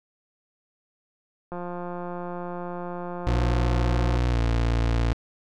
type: click train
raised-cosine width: 1 ms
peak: -21 dBFS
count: 467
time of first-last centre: 1.52-4.168 s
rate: 176 Hz
type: tone with pitch glide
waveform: 30% pulse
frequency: 61 to 57.58 Hz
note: B1 to A#1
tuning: -21 to -21 cents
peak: -18 dBFS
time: 3.27-5.13 s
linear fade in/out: 0 ms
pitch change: -100 cents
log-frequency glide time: 4.29-4.39 s
effects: low-pass 5000 Hz 12 dB/octave